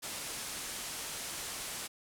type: low-pass noise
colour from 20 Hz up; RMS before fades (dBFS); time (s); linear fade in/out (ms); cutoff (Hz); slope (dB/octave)
white; -41; 0.02-1.88; 20; 11000; 24
effects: none